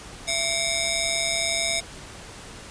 10% pulse ring-modulated tone, 1480 Hz, F#6, in tune, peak -11 dBFS, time 0.27-1.81 s, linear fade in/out 20 ms, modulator 811 Hz, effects pink hiss -41 dBFS RMS until 2.7 s + resampled to 22050 Hz

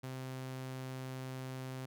sawtooth tone, 130.3 Hz, C3, 7 cents flat, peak -37 dBFS, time 0.03-1.86 s, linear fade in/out 10 ms, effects none

